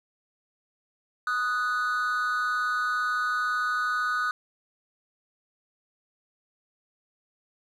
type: tone pair together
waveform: triangle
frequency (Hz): 1244.5 / 1482.4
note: D#6 / F#6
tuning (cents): 0 / +3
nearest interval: minor third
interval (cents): 303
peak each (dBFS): -24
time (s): 1.27-4.31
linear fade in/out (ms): 2
effects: tanh soft clip ceiling -20 dBFS